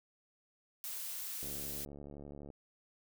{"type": "noise", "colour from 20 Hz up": "blue", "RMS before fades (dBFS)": -42, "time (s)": [0.84, 1.85], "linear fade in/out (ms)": 0}
{"type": "click train", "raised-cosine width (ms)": 2, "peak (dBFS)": -36, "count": 78, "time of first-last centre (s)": [1.43, 2.502], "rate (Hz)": 71.8}
{"effects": []}